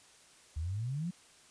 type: exponential sweep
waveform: sine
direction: up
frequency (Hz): 73.42 to 185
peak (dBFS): -33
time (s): 0.56-1.11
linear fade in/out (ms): 10
effects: white hiss -60 dBFS RMS until 1.5 s + resampled to 22050 Hz

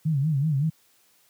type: tone with vibrato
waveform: sine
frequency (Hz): 146.83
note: D3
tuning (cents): 0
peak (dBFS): -20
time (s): 0.05-0.7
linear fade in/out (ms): 10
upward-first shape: sine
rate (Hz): 5.3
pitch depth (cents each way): 160
effects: white hiss -62 dBFS RMS until 1.29 s + high-pass 80 Hz 12 dB/octave

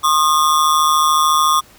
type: ring-modulated tone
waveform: square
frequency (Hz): 1149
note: D6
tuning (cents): -38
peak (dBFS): -9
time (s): 0.03-1.61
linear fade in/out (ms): 20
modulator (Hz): 76.9
effects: pink hiss -46 dBFS RMS until 1.78 s

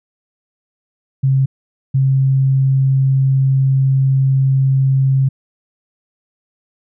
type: tone bursts at uneven times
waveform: sine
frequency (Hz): 134.2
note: C3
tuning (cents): +44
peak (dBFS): -10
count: 2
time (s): 1.23-1.46 / 1.94-5.29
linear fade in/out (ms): 10
effects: none

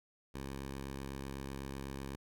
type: tone with vibrato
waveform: 10% pulse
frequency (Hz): 68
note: C#2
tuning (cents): -33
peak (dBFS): -33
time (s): 0.34-2.16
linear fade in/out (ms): 10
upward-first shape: sine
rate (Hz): 12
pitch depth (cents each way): 8
effects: none

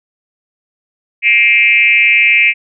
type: tone with frequency modulation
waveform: sine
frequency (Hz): 2349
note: D7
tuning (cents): 0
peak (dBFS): -6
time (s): 1.22-2.54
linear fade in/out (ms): 50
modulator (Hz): 226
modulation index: 1.2
effects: none

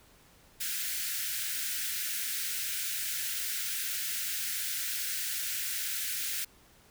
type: high-pass noise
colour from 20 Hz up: white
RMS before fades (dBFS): -34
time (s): 0.6-6.45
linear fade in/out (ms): 10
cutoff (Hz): 1400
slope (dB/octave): 96
effects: pink hiss -60 dBFS RMS until 6.9 s

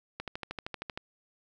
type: click train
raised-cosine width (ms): 0.3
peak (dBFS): -20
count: 11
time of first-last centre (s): 0.2-0.975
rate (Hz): 12.9
effects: none

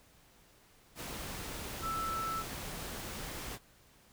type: tone in noise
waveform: sine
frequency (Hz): 1321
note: E6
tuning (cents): +3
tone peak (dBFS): -34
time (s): 1.81-2.44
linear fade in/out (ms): 50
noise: pink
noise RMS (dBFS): -42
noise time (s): 0.95-3.59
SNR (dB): +5
effects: pink hiss -63 dBFS RMS until 4.12 s

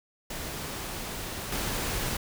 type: noise with level steps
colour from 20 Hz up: pink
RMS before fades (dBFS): -36 / -31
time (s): 0.3-2.17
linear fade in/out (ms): 5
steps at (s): 1.52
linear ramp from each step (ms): 2
effects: none

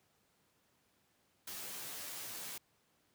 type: noise with comb filter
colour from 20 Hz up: white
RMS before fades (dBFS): -45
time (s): 1.47-2.58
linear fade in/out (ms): 5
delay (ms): 13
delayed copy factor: -0.75
effects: pink hiss -74 dBFS RMS until 3.14 s + high-pass 100 Hz 12 dB/octave

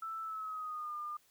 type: tone with pitch glide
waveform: sine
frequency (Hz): 1322 to 1205.3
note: E6 to D6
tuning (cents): +5 to +45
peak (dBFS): -38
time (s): 0.02-1.17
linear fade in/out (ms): 5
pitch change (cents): -160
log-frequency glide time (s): 0.22-0.94
effects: white hiss -69 dBFS RMS until 1.3 s

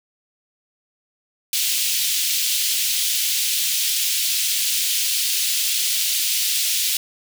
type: high-pass noise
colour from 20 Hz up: pink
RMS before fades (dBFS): -21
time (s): 1.53-6.97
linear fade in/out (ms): 2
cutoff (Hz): 2900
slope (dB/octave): 24
effects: none

